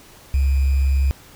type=tone with sample-and-hold; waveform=sine; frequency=68 Hz; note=C#2; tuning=33 cents flat; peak=-14 dBFS; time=0.34-1.11 s; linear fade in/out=0 ms; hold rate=2450 Hz; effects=pink hiss -46 dBFS RMS until 1.35 s